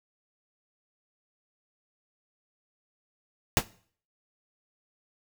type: noise with exponential decay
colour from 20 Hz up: pink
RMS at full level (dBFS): -17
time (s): 3.57-3.65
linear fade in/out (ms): 0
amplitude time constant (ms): 16
effects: noise-tail reverb RT60 0.5 s tail -20 dB re dry